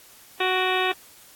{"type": "harmonic tone with a mistuned harmonic", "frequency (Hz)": 371, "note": "F#4", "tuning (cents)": 5, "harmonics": [1, 2, 3, 4, 5, 6, 7, 8, 9, 10], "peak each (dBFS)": [-26, -27, -29, -32, -29, -32, -30, -33, -35, -32], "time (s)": [0.4, 0.92], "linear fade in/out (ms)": 5, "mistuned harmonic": 6, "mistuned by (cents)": 90, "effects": ["white hiss -50 dBFS RMS until 1.35 s", "AAC 64 kbps"]}